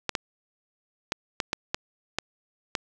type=clicks; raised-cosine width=0.2 ms; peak=-8 dBFS; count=8; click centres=0.093 / 0.152 / 1.121 / 1.402 / 1.531 / 1.745 / 2.186 / 2.752 s; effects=none